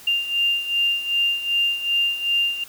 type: beating tone pair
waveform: sine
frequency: 2794 / 2796.6 Hz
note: F7 / F7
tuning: 0 / +2 cents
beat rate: 2.6 Hz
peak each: -20 / -25 dBFS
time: 0.07-2.64 s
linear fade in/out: 5 ms
effects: white hiss -44 dBFS RMS until 2.68 s